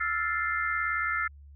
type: chord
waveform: sine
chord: F major seventh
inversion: third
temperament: equal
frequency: 1318.5 / 1396.9 / 1760 / 2093 Hz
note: E6 / F6 / A6 / C7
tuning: 0 / 0 / 0 / 0 cents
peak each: -32 dBFS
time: 0-1.28 s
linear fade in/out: 10 ms
effects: added 71 Hz sine -47 dBFS peak until 1.55 s